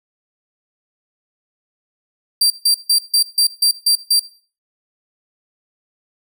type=tone bursts; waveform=sawtooth; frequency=4708 Hz; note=D8; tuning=3 cents sharp; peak=-8 dBFS; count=8; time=2.41-4.196 s; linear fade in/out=5 ms; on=92 ms; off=150 ms; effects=noise-tail reverb RT60 0.4 s tail -18 dB re dry